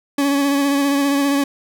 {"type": "tone with vibrato", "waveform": "40% pulse", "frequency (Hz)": 280.6, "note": "C#4", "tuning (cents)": 21, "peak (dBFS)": -14, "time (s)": [0.18, 1.44], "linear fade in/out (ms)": 5, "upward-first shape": "sine", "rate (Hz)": 15, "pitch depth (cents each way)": 27, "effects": []}